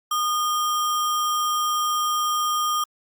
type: tone with sample-and-hold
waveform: sine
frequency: 1222 Hz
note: D#6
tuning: 32 cents flat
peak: -20 dBFS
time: 0.11-2.84 s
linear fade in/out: 5 ms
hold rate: 4410 Hz
effects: Opus 48 kbps